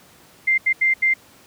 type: tone bursts at uneven times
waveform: sine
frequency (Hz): 2093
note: C7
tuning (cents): 0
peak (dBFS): -14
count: 4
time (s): 0.47-0.58 / 0.66-0.73 / 0.81-0.94 / 1.02-1.14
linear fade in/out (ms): 10
effects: pink hiss -50 dBFS RMS until 1.46 s + high-pass 100 Hz 12 dB/octave